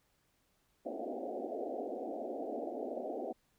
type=band-pass noise; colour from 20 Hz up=white; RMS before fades=-40 dBFS; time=0.85-3.33 s; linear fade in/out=10 ms; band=230 to 750 Hz; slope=96 dB/octave; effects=pink hiss -75 dBFS RMS until 3.58 s